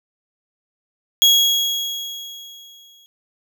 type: tone with exponential decay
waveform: 35% pulse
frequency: 3315 Hz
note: G#7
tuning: 4 cents flat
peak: -7 dBFS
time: 1.22-3.06 s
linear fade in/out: 0 ms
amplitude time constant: 400 ms
effects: none